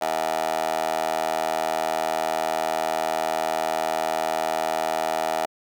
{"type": "tone with high-pass filter", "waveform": "15% pulse", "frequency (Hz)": 80, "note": "D#2", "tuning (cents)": 49, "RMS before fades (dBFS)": -25, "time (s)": [0.01, 5.46], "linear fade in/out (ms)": 10, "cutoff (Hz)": 630, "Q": 4.6, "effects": []}